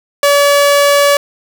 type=tone; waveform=sawtooth; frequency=571 Hz; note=D5; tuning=49 cents flat; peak=-3 dBFS; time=0.23-1.17 s; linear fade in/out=2 ms; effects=none